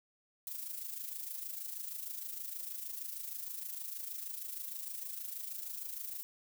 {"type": "noise with amplitude modulation", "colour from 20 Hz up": "violet", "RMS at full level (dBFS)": -40, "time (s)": [0.47, 6.23], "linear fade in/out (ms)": 0, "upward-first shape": "sine", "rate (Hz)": 26.4, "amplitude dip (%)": 60, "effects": []}